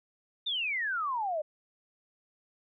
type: exponential sweep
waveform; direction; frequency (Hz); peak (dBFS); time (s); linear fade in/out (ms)
sine; down; 3700 to 587.3; -29; 0.46-1.42; 10
effects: none